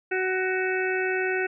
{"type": "harmonic tone", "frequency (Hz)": 373.4, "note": "F#4", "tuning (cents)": 16, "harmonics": [1, 2, 4, 5, 6, 7], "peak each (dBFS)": [-26, -34, -29, -33, -36, -34], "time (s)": [0.11, 1.47], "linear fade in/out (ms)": 10, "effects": []}